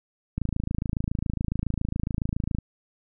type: click train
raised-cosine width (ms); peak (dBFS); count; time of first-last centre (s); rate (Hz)
5; -14; 61; 0.38-2.586; 27.2
effects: none